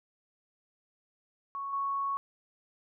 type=tone with level steps; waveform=sine; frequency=1108 Hz; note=C#6; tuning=1 cent flat; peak=-34 / -29 dBFS; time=1.55-2.17 s; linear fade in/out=0 ms; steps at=1.73 s; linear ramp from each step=2 ms; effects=none